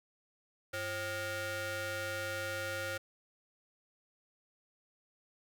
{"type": "ring-modulated tone", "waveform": "sawtooth", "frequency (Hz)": 440, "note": "A4", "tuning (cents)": 0, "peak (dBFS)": -29, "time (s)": [0.73, 2.98], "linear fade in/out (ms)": 10, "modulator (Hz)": 977, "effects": []}